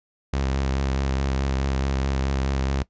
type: tone with vibrato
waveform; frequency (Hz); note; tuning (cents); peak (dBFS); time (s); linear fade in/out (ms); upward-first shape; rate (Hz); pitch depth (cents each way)
sawtooth; 67.3; C2; +49; -18; 0.33-2.83; 5; sine; 4.7; 31
effects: noise-tail reverb RT60 0.1 s tail -19 dB re dry + resampled to 16000 Hz